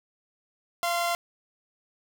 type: tone pair together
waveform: sawtooth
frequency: 687.8 / 1046.5 Hz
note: F5 / C6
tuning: -27 / 0 cents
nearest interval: perfect fifth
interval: 727 cents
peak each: -22 / -28 dBFS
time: 0.83-1.15 s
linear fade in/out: 0 ms
effects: none